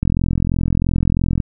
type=click train; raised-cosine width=5 ms; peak=-5 dBFS; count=60; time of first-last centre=0.03-1.402 s; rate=43 Hz; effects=none